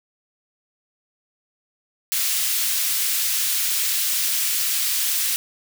white high-pass noise, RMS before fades -22 dBFS, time 2.12-5.36 s, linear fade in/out 0 ms, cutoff 2200 Hz, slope 12 dB/octave, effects none

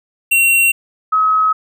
square / sine tone pair in turn, 2739 / 1277.4 Hz, F7 / D#6, -34 / +45 cents, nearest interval octave + minor second, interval 1321 cents, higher first, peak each -10 dBFS, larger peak neither, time 0.31-0.72 / 1.12-1.53 s, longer neither, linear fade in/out 10 ms, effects none

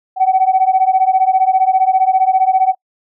sine beating tone pair, 750 / 765 Hz, F#5 / G5, +23 / -42 cents, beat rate 15 Hz, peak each -11 / -12 dBFS, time 0.16-2.75 s, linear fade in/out 50 ms, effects noise-tail reverb RT60 0.1 s tail -25 dB re dry + tanh soft clip ceiling -3 dBFS

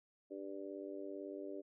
harmonic tone, 98 Hz, G2, in tune, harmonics 3 / 4 / 5 / 6, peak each -48 / -47 / -53 / -50 dBFS, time 0.3-1.62 s, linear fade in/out 20 ms, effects none

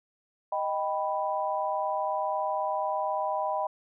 sine chord, Eb augmented, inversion none, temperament equal, 622.3 / 784 / 987.8 Hz, Eb5 / G5 / B5, 0 / 0 / 0 cents, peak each -31 / -31 / -31 dBFS, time 0.52-3.67 s, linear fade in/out 5 ms, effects none

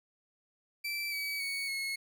30% pulse tone with pitch steps, 2331 / 2279 / 2228 / 2179 Hz, D7 / C#7 / C#7 / C#7, -14 / +47 / +8 / -30 cents, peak -31 dBFS, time 0.84-1.96 s, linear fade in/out 10 ms, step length 280 ms, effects none

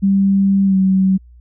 sine tone with pitch glide, 196 to 190.2 Hz, G3 to F#3, 0 to +48 cents, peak -10 dBFS, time 0.02-1.18 s, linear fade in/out 20 ms, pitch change -52 cents, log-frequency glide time 0.65-0.76 s, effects added 60 Hz sine -40 dBFS peak until 1.4 s

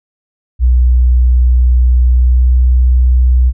sine tone with pitch glide, 61.7 to 62.45 Hz, B1 to B1, -1 to +20 cents, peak -5 dBFS, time 0.59-3.53 s, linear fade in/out 50 ms, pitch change +21 cents, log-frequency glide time 2.1-2.54 s, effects none

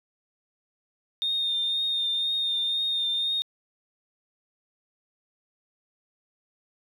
sine tone with vibrato, 3655 Hz, A#7, 35 cents flat, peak -23 dBFS, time 1.22-3.42 s, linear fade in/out 0 ms, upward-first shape triangle, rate 2 Hz, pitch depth 29 cents each way, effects tanh soft clip ceiling -19 dBFS + 10-bit

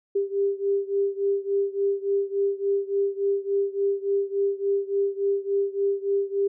sine beating tone pair, 396.3 / 399.8 Hz, G4 / G4, +19 / +34 cents, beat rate 3.5 Hz, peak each -24 / -26 dBFS, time 0.15-6.48 s, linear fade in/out 10 ms, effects none

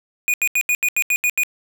square tone bursts, 2460 Hz, D#7, 20 cents flat, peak -16 dBFS, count 9, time 0.28-1.434 s, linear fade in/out 0 ms, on 58 ms, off 79 ms, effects none

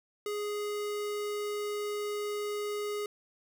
square tone, 415.2 Hz, G#4, in tune, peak -33 dBFS, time 0.26-3.06 s, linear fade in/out 2 ms, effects none

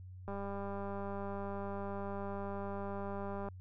click train, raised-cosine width 1 ms, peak -29 dBFS, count 639, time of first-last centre 0.28-3.486 s, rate 199 Hz, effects added 92 Hz sine -47 dBFS peak until 3.6 s

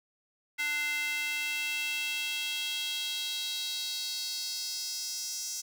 square tone with high-pass filter sweep, 296.5 Hz, D4, 17 cents sharp, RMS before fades -34 dBFS, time 0.58-5.62 s, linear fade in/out 20 ms, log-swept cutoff 2000 to 5900 Hz, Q 3.8, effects none

